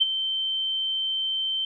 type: tone with ADSR envelope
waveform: sine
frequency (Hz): 3107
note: G7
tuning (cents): -16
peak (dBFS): -14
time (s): 0-1.65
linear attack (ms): 19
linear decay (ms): 22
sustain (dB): -10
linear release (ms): 3
effects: none